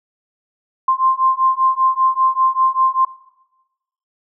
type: beating tone pair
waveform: sine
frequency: 1046.5 / 1051.6 Hz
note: C6 / C6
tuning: 0 / +8 cents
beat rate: 5.1 Hz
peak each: -16 dBFS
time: 0.88-3.05 s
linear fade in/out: 5 ms
effects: noise-tail reverb RT60 1.0 s tail -18 dB re dry